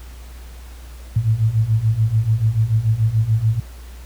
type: beating tone pair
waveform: sine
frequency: 107 / 113.9 Hz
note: A2 / A#2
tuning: -48 / -40 cents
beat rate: 6.9 Hz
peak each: -19 / -16 dBFS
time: 1.16-3.6 s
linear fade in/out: 5 ms
effects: added 60 Hz sine -34 dBFS peak until 4.05 s + pink hiss -46 dBFS RMS until 4.05 s